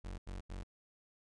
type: tone bursts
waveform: 35% pulse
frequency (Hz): 46.25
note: F#1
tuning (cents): 0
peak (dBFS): -40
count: 3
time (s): 0.04-0.634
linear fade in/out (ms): 10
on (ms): 140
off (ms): 87
effects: resampled to 22050 Hz